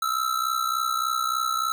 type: ring-modulated tone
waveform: square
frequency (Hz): 1318.5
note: E6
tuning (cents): 0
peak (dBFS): -21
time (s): 0.02-1.72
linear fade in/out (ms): 0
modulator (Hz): 31.7
effects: none